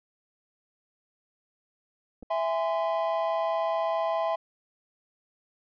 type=clicks; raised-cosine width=2 ms; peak=-32 dBFS; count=2; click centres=2.226 / 2.23 s
type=chord; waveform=triangle; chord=E augmented; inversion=none; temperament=just; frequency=659.3 / 824.1 / 1030.1 Hz; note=E5 / G#5 / B#5; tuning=0 / -14 / -27 cents; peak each=-25 / -30 / -30 dBFS; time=2.3-4.36 s; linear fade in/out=10 ms
effects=resampled to 11025 Hz